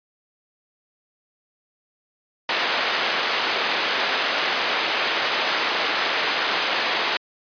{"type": "band-pass noise", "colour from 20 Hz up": "white", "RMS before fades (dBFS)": -23, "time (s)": [2.49, 7.17], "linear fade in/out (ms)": 2, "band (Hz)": [400, 3200], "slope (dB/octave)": 12, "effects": ["resampled to 11025 Hz"]}